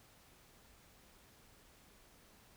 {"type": "silence", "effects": ["pink hiss -64 dBFS RMS until 2.56 s"]}